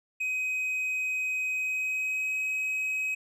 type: tone with pitch glide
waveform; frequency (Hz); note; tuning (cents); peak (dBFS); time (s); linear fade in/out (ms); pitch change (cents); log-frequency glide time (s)
triangle; 2520 to 2539; D#7 to D#7; +21 to +34; -26; 0.2-3.15; 10; +13; 1.51-2.36
effects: none